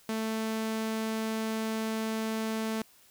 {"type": "tone", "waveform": "sawtooth", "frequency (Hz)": 221, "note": "A3", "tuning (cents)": 8, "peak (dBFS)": -26, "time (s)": [0.09, 2.82], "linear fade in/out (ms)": 2, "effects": ["white hiss -60 dBFS RMS until 3.1 s"]}